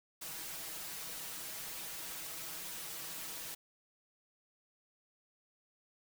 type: noise with comb filter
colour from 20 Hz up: white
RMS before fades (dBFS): -44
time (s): 0.21-3.55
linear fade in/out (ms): 10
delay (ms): 6.2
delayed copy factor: +0.9
effects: none